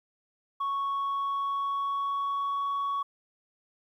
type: tone with pitch glide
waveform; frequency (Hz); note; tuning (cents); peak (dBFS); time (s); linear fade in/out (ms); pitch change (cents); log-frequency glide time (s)
sine; 1108.7 to 1119.6; C#6 to C#6; 0 to +17; -25; 0.6-3.03; 10; +17; 0.89-2.62
effects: tanh soft clip ceiling -26 dBFS + 11-bit